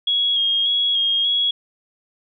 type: tone with vibrato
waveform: sine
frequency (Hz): 3290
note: G#7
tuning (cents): -17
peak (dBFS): -16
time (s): 0.07-1.51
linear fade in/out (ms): 5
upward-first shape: square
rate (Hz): 1.7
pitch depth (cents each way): 23
effects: none